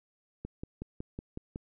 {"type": "click train", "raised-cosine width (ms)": 3, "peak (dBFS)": -25, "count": 7, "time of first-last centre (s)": [0.45, 1.559], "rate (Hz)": 5.41, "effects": []}